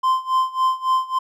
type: tone with tremolo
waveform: triangle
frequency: 1039 Hz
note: C6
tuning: 12 cents flat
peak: -12 dBFS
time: 0.03-1.19 s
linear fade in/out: 10 ms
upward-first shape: sine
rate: 3.6 Hz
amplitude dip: 90%
effects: none